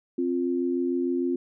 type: tone pair together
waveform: sine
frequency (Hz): 263.5 / 350.1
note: C4 / F4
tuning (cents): +12 / +4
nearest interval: perfect fourth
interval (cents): 492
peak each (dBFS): -26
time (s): 0.18-1.36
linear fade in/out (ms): 5
effects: none